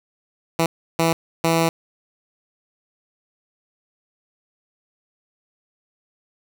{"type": "tone bursts at uneven times", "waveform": "10% pulse", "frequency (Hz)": 164.81, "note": "E3", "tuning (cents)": 0, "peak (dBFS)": -8, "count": 3, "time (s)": [[0.59, 0.66], [0.99, 1.13], [1.44, 1.69]], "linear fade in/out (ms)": 2, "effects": []}